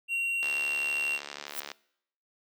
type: tone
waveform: triangle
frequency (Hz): 2749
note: F7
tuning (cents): -28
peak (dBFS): -25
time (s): 0.08-1.2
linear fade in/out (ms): 50
type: click train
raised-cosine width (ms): 0.2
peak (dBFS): -20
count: 94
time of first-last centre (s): 0.43-1.716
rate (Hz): 72.3
type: noise with exponential growth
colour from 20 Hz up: violet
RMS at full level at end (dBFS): -30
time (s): 1.46-1.6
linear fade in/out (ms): 5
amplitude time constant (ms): 29
effects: noise-tail reverb RT60 0.7 s tail -22 dB re dry + high-pass 300 Hz 12 dB/octave